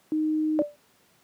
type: tone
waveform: sine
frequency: 310 Hz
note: D#4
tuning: 6 cents flat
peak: -22 dBFS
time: 0.12-0.62 s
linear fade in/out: 0 ms
type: tone with exponential decay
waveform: sine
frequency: 587.3 Hz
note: D5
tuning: in tune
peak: -17 dBFS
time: 0.59-0.76 s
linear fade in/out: 0 ms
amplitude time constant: 36 ms
effects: pink hiss -62 dBFS RMS until 1.23 s + high-pass 150 Hz 12 dB/octave